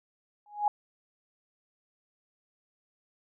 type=tone with exponential growth; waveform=sine; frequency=830.6 Hz; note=G#5; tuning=in tune; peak=-19 dBFS; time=0.46-0.68 s; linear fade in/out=2 ms; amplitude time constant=47 ms; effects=none